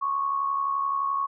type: tone with amplitude modulation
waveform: sine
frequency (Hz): 1105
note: C#6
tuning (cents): -6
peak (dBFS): -21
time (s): 0.01-1.27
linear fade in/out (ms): 20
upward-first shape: sine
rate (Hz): 71.6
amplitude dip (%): 55
effects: none